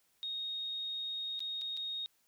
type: tone with dropouts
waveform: sine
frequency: 3729 Hz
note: A#7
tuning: in tune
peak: -36 dBFS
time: 0.23-2.06 s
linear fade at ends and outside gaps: 0 ms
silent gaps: 1.393-1.404 / 1.613-1.617 / 1.768-1.773 s
effects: white hiss -73 dBFS RMS until 2.27 s